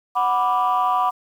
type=chord; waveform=sine; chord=B minor; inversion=second; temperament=equal; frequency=740 / 987.8 / 1174.7 Hz; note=F#5 / B5 / D6; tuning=0 / 0 / 0 cents; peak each=-20 dBFS; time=0.15-1.11 s; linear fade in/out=20 ms; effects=tanh soft clip ceiling -11 dBFS + 8-bit